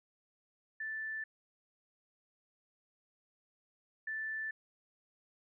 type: tone pair in turn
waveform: sine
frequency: 1760 / 1760 Hz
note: A6 / A6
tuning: 0 / 0 cents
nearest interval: unison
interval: 0 cents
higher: neither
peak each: -37 / -36 dBFS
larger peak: second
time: 0.8-1.24 / 4.07-4.51 s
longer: neither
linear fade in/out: 5 ms
effects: none